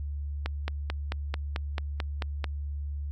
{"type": "click train", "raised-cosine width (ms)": 0.3, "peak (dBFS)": -15, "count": 10, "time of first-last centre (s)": [0.46, 2.442], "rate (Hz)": 4.54, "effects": ["added 72 Hz sine -31 dBFS peak until 3.11 s", "AAC 64 kbps"]}